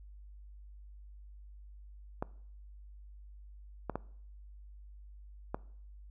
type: clicks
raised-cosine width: 1 ms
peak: -20 dBFS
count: 4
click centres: 2.225 / 3.897 / 3.956 / 5.545 s
effects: noise-tail reverb RT60 0.6 s tail -21 dB re dry + added 50 Hz sine -49 dBFS peak until 6.1 s